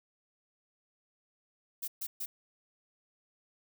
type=noise bursts; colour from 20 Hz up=violet; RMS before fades=-37 dBFS; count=3; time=1.82-2.26 s; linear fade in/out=10 ms; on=60 ms; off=130 ms; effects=none